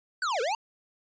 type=linear two-way sweep; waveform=square; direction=down then up; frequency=1561 to 429.9 to 946 Hz; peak=-27 dBFS; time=0.22-0.55 s; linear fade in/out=2 ms; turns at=0.41 s; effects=resampled to 16000 Hz